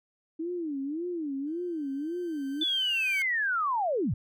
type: tone with vibrato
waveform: sine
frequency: 311.1 Hz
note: D#4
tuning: in tune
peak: -30 dBFS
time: 0.39-2.64 s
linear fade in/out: 10 ms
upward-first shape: sine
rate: 1.8 Hz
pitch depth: 240 cents each way
type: tone with exponential growth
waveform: sawtooth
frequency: 1549 Hz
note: G6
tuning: 21 cents flat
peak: -31 dBFS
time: 1.47-3.22 s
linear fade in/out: 0 ms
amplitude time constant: 380 ms
type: linear sweep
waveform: sine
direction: down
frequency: 3520 to 78.3 Hz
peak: -25 dBFS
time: 2.61-4.14 s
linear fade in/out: 5 ms
effects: none